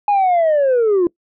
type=linear sweep; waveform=sine; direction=down; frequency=835 to 335.1 Hz; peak=-9 dBFS; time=0.08-1.07 s; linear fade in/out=2 ms; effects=noise-tail reverb RT60 0.1 s tail -23 dB re dry + tanh soft clip ceiling -10 dBFS